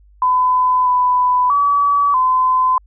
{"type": "tone with pitch steps", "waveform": "sine", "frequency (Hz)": [1008, 997, 1143, 1022], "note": ["B5", "B5", "D6", "C6"], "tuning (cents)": [35, 16, -47, -41], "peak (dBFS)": -11, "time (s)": [0.22, 2.78], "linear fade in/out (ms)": 2, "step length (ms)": 640, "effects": ["added 50 Hz sine -45 dBFS peak until 2.86 s"]}